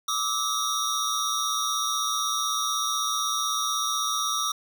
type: tone cluster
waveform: square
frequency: 1175 / 1291 / 3729 / 5740 Hz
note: D6 / E6 / A#7 / F8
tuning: +1 / -37 / 0 / +47 cents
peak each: -31 dBFS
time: 0.08-4.52 s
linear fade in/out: 5 ms
effects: none

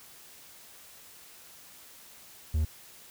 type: tone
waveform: triangle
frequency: 77.78 Hz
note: D#2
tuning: in tune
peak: -22 dBFS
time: 2.54-2.65 s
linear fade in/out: 5 ms
effects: white hiss -52 dBFS RMS until 3.1 s

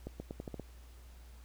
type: accelerating click train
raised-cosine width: 2 ms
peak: -27 dBFS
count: 7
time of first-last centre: 0.07-0.597 s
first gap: 130 ms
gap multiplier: 0.84
effects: added 60 Hz sine -51 dBFS peak until 1.44 s + pink hiss -63 dBFS RMS until 1.44 s

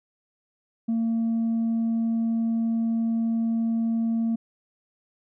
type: tone with tanh clipping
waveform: triangle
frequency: 227.9 Hz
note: A#3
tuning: 39 cents flat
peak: -22 dBFS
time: 0.88-4.36 s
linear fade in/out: 10 ms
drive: 6 dB
effects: none

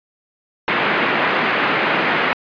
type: band-pass noise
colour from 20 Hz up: white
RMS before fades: -18 dBFS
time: 0.68-2.33 s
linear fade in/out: 0 ms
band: 160 to 2400 Hz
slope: 24 dB/octave
effects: resampled to 11025 Hz

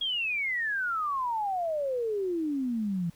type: exponential sweep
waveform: sine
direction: down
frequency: 3322 to 164.81 Hz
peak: -27 dBFS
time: 0.01-3.1 s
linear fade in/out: 5 ms
effects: pink hiss -60 dBFS RMS until 3.15 s

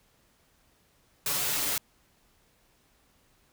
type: noise with comb filter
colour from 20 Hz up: white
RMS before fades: -29 dBFS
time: 1.26-1.78 s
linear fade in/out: 2 ms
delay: 7 ms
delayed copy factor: +0.95
effects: pink hiss -66 dBFS RMS until 3.52 s

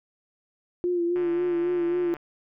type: tone with vibrato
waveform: sine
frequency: 349.2 Hz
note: F4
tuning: in tune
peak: -22 dBFS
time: 0.84-2.14 s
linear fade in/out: 0 ms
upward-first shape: sine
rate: 3.7 Hz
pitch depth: 40 cents each way
type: click train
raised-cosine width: 0.5 ms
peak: -27 dBFS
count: 150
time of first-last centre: 1.16-2.167 s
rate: 148 Hz
effects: none

